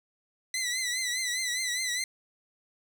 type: tone with vibrato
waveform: 15% pulse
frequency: 2002 Hz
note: B6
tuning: 23 cents sharp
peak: -22 dBFS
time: 0.54-2.04 s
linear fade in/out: 2 ms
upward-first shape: triangle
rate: 4.9 Hz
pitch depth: 85 cents each way
effects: none